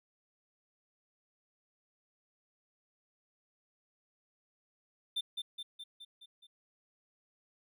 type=tone with echo; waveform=triangle; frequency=3567 Hz; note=A7; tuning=23 cents sharp; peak=-30 dBFS; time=5.16-5.21 s; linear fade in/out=10 ms; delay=210 ms; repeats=6; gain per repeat=-4 dB; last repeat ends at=6.47 s; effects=none